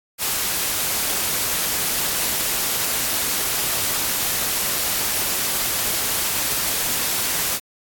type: noise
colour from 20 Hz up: white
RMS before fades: -22 dBFS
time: 0.18-7.6 s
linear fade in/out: 50 ms
effects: AAC 64 kbps